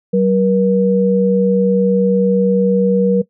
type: tone pair together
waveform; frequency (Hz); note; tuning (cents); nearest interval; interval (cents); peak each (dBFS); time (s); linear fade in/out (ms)
sine; 190 / 478.8; F#3 / A#4; +46 / +46; octave + major third; 1600; -13; 0.13-3.22; 10
effects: noise-tail reverb RT60 0.1 s tail -18 dB re dry